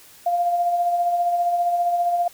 sine tone with tremolo, 698.5 Hz, F5, in tune, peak -16 dBFS, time 0.26-2.28 s, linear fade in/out 5 ms, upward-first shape sine, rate 15 Hz, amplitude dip 40%, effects white hiss -48 dBFS RMS until 2.33 s

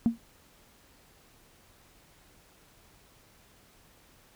sine tone with exponential decay, 231.3 Hz, A#3, 13 cents flat, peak -15 dBFS, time 0.06-0.18 s, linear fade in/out 0 ms, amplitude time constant 26 ms, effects tanh soft clip ceiling -16 dBFS + pink hiss -60 dBFS RMS until 4.35 s

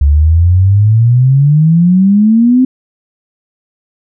sine exponential sweep, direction up, 69.3 to 261.6 Hz, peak -4 dBFS, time 0.01-2.65 s, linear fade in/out 5 ms, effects none

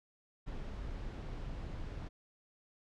brown noise, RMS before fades -42 dBFS, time 0.46-2.09 s, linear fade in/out 20 ms, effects low-pass 5000 Hz 12 dB/octave

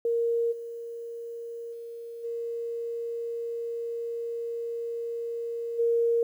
sine tone with level steps, 466.2 Hz, A#4, in tune, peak -23 / -35 / -37 / -30 / -21 dBFS, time 0.05-6.23 s, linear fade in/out 2 ms, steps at 0.51 / 1.72 / 2.23 / 5.78 s, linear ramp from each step 20 ms, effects 10-bit

